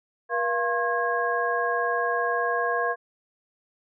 sine tone cluster, 479.6 / 690 / 1072 / 1643 Hz, A#4 / F5 / C6 / G#6, +49 / -21 / +42 / -19 cents, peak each -28 dBFS, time 0.29-2.96 s, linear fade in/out 50 ms, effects none

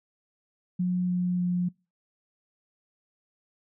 sine tone with pitch steps, 180.3 / 179.16 / 178.02 Hz, F#3 / F3 / F3, -45 / +44 / +33 cents, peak -23 dBFS, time 0.79-1.69 s, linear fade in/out 10 ms, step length 300 ms, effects noise-tail reverb RT60 0.3 s tail -26 dB re dry

